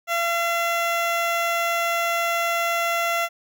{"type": "tone with notch filter", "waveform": "15% pulse", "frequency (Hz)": 681, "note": "F5", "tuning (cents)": -44, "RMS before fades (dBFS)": -23, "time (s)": [0.07, 3.29], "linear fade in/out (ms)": 50, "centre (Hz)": 8900, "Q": 1.3, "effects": []}